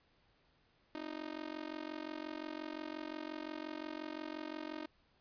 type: tone with amplitude modulation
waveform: sawtooth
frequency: 309.8 Hz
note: D#4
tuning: 7 cents flat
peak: -34 dBFS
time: 0.95-4.86 s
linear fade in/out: 0 ms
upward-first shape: sine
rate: 45.7 Hz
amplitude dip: 95%
effects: pink hiss -72 dBFS RMS until 5.2 s + resampled to 11025 Hz